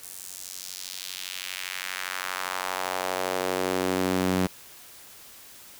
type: tone with high-pass filter sweep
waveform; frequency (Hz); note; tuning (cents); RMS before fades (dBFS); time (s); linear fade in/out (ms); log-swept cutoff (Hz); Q
sawtooth; 92.5; F#2; 0; -30; 0.03-4.47; 5; 9400 to 190; 1.4
effects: white hiss -48 dBFS RMS until 5.79 s